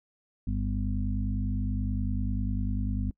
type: harmonic tone with a mistuned harmonic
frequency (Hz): 50.4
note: G1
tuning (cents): +49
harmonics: 1 / 2 / 4 / 5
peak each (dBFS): -29 / -32 / -35 / -36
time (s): 0.47-3.11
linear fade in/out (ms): 5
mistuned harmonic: 1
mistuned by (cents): +16
effects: noise-tail reverb RT60 0.1 s tail -25 dB re dry